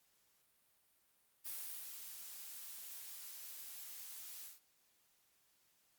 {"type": "noise with ADSR envelope", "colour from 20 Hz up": "blue", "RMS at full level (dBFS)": -44, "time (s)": [1.44, 4.6], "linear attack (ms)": 29, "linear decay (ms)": 470, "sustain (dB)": -6, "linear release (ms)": 160, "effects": ["white hiss -75 dBFS RMS until 5.98 s", "Opus 48 kbps"]}